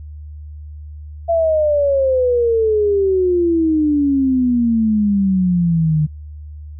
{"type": "exponential sweep", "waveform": "sine", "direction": "down", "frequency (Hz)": [679, 150], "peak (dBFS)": -12, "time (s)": [1.28, 6.07], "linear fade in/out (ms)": 20, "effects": ["added 75 Hz sine -30 dBFS peak until 6.79 s"]}